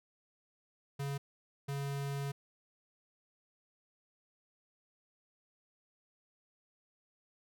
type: tone bursts at uneven times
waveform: square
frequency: 140 Hz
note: C#3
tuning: 18 cents sharp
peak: -36 dBFS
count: 2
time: 0.99-1.18 / 1.68-2.32 s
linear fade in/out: 10 ms
effects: none